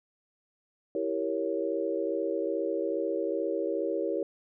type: chord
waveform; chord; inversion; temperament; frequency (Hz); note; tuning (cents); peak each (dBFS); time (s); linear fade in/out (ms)
sine; E diminished seventh; none; equal; 329.6 / 392 / 466.2 / 554.4; E4 / G4 / Bb4 / Db5; 0 / 0 / 0 / 0; -33; 0.95-4.23; 2
effects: none